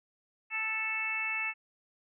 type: harmonic tone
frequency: 440 Hz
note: A4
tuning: in tune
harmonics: 2 / 3 / 4 / 5 / 6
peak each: -44 / -43 / -41 / -35 / -33 dBFS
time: 0.5-1.54 s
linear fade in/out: 50 ms
effects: none